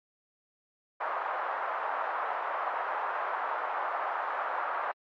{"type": "band-pass noise", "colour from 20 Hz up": "white", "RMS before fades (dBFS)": -33, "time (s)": [1, 4.92], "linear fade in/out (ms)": 10, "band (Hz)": [650, 1300], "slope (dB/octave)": 24, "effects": ["AAC 48 kbps"]}